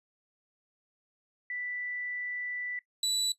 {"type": "tone pair in turn", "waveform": ["sine", "30% pulse"], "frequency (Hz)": [1975.5, 3951], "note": ["B6", "B7"], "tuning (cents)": [0, 0], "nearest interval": "octave", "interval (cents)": 1200, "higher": "second", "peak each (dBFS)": [-34, -24], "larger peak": "second", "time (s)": [[1.5, 2.79], [3.03, 3.32]], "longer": "first", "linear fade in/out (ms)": 2, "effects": ["noise-tail reverb RT60 0.1 s tail -18 dB re dry", "resampled to 32000 Hz"]}